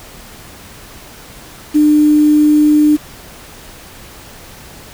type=tone with quantisation; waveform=sine; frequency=300 Hz; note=D4; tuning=37 cents sharp; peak=-6 dBFS; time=1.74-2.97 s; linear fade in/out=20 ms; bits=5; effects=pink hiss -36 dBFS RMS until 4.93 s